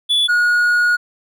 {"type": "tone pair in turn", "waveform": "triangle", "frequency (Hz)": [3440, 1446.3], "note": ["A7", "F#6"], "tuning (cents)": [-40, -40], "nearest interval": "octave + minor third", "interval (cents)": 1500, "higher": "first", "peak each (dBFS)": [-11, -10], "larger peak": "second", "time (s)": [[0.09, 0.28], [0.28, 0.97]], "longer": "second", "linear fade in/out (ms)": 20, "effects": []}